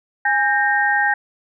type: tone cluster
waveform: sine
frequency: 822 / 1580 / 1850 Hz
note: G#5 / G6 / A#6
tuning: -18 / +13 / -14 cents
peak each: -19 dBFS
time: 0.25-1.14 s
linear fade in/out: 5 ms
effects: none